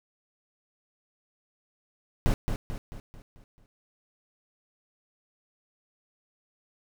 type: noise with echo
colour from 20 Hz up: brown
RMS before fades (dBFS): -22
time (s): 2.26-2.34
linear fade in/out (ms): 0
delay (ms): 220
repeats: 6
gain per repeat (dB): -6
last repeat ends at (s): 3.66
effects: none